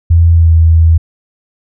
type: tone with pitch glide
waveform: sine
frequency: 83.8 to 81.7 Hz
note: E2 to E2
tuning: +29 to -15 cents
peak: -3 dBFS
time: 0.1-0.98 s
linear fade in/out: 10 ms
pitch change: -44 cents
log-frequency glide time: 0.34-0.51 s
effects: none